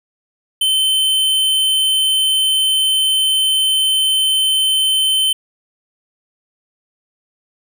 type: tone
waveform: square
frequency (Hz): 3076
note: G7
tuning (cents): -33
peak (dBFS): -13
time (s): 0.61-5.33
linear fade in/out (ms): 5
effects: none